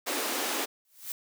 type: high-pass noise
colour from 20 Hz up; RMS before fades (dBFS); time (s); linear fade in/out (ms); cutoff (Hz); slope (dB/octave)
pink; -31; 0.06-0.66; 20; 260; 48
type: noise with exponential growth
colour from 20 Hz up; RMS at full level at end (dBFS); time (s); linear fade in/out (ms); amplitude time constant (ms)
blue; -33; 0.85-1.12; 1; 57
effects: none